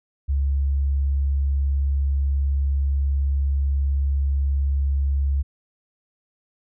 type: tone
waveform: sine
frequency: 69.3 Hz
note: C#2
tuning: in tune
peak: -18 dBFS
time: 0.28-5.43 s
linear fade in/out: 20 ms
effects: none